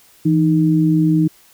sine tone pair together, 164.32 / 310.2 Hz, E3 / D#4, -5 / -5 cents, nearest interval major seventh, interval 1100 cents, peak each -14 dBFS, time 0.25-1.28 s, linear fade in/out 10 ms, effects white hiss -50 dBFS RMS until 1.53 s

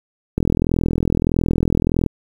click train, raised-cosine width 3 ms, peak -4 dBFS, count 71, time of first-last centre 0.38-2.063 s, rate 41.6 Hz, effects 7-bit

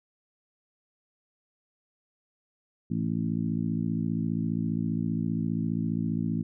harmonic tone with a mistuned harmonic, 55 Hz, A1, in tune, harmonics 2 / 3 / 4 / 5 / 6, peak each -35 / -30 / -30 / -34 / -40 dBFS, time 2.9-6.43 s, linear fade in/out 10 ms, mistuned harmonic 2, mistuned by -68 cents, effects none

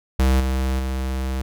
square tone with level steps, 65.4 Hz, C2, in tune, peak -15 / -20 / -23 dBFS, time 0.19-1.42 s, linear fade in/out 5 ms, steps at 0.4 / 0.79 s, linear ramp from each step 5 ms, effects none

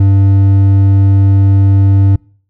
triangle tone with hard clipping, 98 Hz, G2, in tune, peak -6 dBFS, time 0-2.16 s, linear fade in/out 5 ms, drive 9 dB, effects noise-tail reverb RT60 0.5 s tail -26 dB re dry

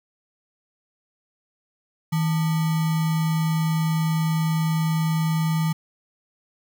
sine tone with sample-and-hold, 160 Hz, D#3, 49 cents sharp, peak -19 dBFS, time 2.12-5.73 s, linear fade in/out 10 ms, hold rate 1050 Hz, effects none

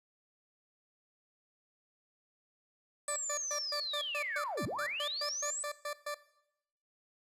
sine linear two-way sweep, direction down then up, 8140 to 82.41 to 8140 Hz, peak -35 dBFS, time 3.08-5.63 s, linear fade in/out 0 ms, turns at 4.65 s
20% pulse tone bursts, 587.3 Hz, D5, in tune, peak -31 dBFS, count 15, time 3.08-6.145 s, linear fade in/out 5 ms, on 83 ms, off 130 ms
sine tone with exponential growth, 2217 Hz, C#7, in tune, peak -34 dBFS, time 4.17-4.38 s, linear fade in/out 2 ms, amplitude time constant 44 ms
effects noise-tail reverb RT60 0.8 s tail -17 dB re dry + resampled to 32000 Hz

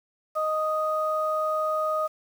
sine tone pair together, 622.3 / 1244.6 Hz, D#5 / D#6, 0 / 0 cents, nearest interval octave, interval 1200 cents, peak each -26 dBFS, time 0.35-2.08 s, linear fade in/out 20 ms, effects 8-bit

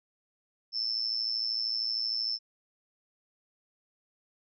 sine tone with amplitude modulation, 5300 Hz, E8, 9 cents sharp, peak -25 dBFS, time 0.72-2.39 s, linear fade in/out 50 ms, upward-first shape sine, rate 113 Hz, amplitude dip 80%, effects none

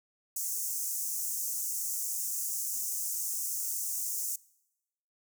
pink high-pass noise, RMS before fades -34 dBFS, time 0.36-4.36 s, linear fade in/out 5 ms, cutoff 6100 Hz, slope 48 dB/octave, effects noise-tail reverb RT60 0.9 s tail -23 dB re dry

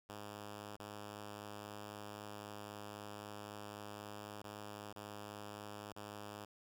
5% pulse tone with dropouts, 103.83 Hz, G#2, in tune, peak -36 dBFS, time 0.09-6.45 s, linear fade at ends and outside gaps 5 ms, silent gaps 0.765-0.796 / 4.42-4.441 / 4.928-4.96 / 5.926-5.962 s, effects none

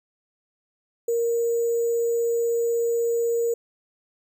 sine tone with sample-and-hold, 466.2 Hz, A#4, in tune, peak -20 dBFS, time 1.08-3.54 s, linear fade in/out 5 ms, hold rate 7350 Hz, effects none

